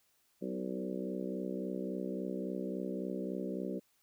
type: harmonic tone with a mistuned harmonic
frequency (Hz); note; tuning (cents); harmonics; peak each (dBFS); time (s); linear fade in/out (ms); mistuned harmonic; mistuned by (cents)
63.6; C2; -48; 3 / 4 / 5 / 6 / 7 / 8 / 9; -40 / -42 / -43 / -43 / -46 / -45 / -47; 0.41-3.8; 20; 6; -17
effects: white hiss -73 dBFS RMS until 4.02 s